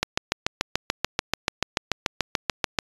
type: click train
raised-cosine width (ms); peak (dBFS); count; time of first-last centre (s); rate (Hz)
0.2; -3; 20; 0.03-2.788; 6.89
effects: resampled to 24000 Hz